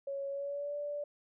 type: tone with pitch glide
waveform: sine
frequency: 554.4 to 582.6 Hz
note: C#5 to D5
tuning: 0 to -14 cents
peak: -35 dBFS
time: 0.07-1.04 s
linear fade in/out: 5 ms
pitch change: +86 cents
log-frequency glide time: 0.29-0.76 s
effects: none